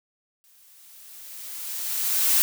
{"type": "noise with exponential growth", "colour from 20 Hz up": "blue", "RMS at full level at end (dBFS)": -18, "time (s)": [0.44, 2.42], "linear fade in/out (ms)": 0, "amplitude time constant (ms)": 430, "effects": []}